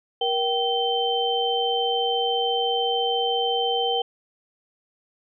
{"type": "tone cluster", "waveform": "sine", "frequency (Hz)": [472.2, 772, 3103], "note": ["A#4", "G5", "G7"], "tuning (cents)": [22, -27, -18], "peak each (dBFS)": -25, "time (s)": [0.21, 4.02], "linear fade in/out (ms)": 5, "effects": []}